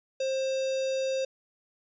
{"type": "tone with notch filter", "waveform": "square", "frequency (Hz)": 530, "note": "C5", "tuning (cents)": 22, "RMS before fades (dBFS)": -29, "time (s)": [0.2, 1.25], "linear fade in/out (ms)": 5, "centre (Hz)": 1700, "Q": 1.5, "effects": ["resampled to 16000 Hz"]}